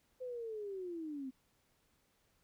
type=linear sweep; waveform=sine; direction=down; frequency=515 to 253.9 Hz; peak=-40 dBFS; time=0.2-1.31 s; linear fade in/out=20 ms; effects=pink hiss -75 dBFS RMS until 2.43 s